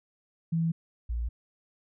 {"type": "tone pair in turn", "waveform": "sine", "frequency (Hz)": [164.81, 58.27], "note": ["E3", "A#1"], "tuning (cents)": [0, 0], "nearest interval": "octave + tritone", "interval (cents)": 1800, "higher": "first", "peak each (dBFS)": [-24, -28], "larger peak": "first", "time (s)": [[0.52, 0.72], [1.09, 1.29]], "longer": "neither", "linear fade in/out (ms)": 10, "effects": []}